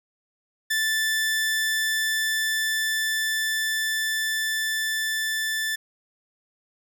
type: tone with level ramp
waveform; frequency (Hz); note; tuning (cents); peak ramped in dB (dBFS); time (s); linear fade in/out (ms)
sawtooth; 1760; A6; 0; -18 to -21; 0.7-5.76; 10
effects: none